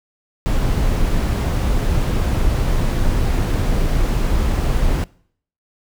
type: noise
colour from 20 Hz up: brown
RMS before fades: -17 dBFS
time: 0.46-5.04 s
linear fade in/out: 0 ms
effects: noise-tail reverb RT60 0.6 s tail -23 dB re dry